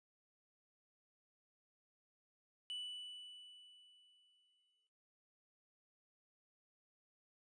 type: tone with exponential decay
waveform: triangle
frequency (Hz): 2970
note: F#7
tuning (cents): +6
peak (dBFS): -40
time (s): 2.7-4.87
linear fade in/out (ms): 0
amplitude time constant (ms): 470
effects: noise-tail reverb RT60 0.6 s tail -17 dB re dry + resampled to 22050 Hz